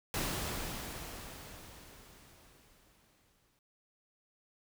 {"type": "noise with exponential decay", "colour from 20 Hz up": "pink", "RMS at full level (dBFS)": -34, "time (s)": [0.14, 3.59], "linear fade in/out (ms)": 1, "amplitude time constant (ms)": 750, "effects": []}